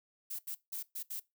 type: noise bursts at uneven times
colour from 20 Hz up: violet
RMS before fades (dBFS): -40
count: 5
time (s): 0.3-0.39 / 0.47-0.55 / 0.72-0.83 / 0.95-1.03 / 1.1-1.2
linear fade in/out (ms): 10
effects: noise-tail reverb RT60 0.2 s tail -20 dB re dry